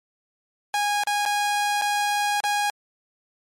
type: tone with dropouts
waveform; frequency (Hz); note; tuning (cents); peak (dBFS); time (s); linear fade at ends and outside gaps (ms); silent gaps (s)
sawtooth; 823; G#5; -16; -17; 0.74-2.7; 1; 1.036-1.071 / 1.253-1.26 / 1.814-1.82 / 2.404-2.438
effects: low-pass 12000 Hz 12 dB/octave + MP3 64 kbps